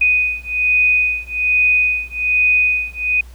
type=beating tone pair; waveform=sine; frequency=2489 / 2490.2 Hz; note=D#7 / D#7; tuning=0 / +1 cents; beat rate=1.2 Hz; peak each=-16 dBFS; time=0.01-3.21 s; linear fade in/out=5 ms; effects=added 60 Hz sine -35 dBFS peak until 3.34 s + pink hiss -49 dBFS RMS until 3.34 s